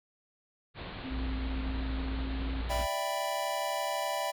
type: low-pass noise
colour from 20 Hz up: pink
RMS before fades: -42 dBFS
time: 0.74-2.86 s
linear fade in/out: 50 ms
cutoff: 4300 Hz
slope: 96 dB/octave
type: tone with pitch glide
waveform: sine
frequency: 261.6 to 267.1 Hz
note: C4 to C4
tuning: 0 to +36 cents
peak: -38 dBFS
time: 1.04-2.62 s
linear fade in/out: 10 ms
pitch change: +36 cents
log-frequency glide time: 1.17-2.46 s
type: tone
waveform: sine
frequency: 58.27 Hz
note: A#1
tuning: in tune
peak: -32 dBFS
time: 1.1-2.87 s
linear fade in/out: 20 ms
type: chord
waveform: square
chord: E minor seventh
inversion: third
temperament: equal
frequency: 587.3 / 659.3 / 784 / 987.8 Hz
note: D5 / E5 / G5 / B5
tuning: 0 / 0 / 0 / 0 cents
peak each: -37 dBFS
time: 2.69-4.32 s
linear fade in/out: 20 ms
effects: none